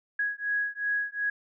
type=beating tone pair; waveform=sine; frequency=1661.2 / 1663.9 Hz; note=G#6 / G#6; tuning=0 / +3 cents; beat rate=2.7 Hz; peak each=-30 dBFS; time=0.19-1.3 s; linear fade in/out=5 ms; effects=none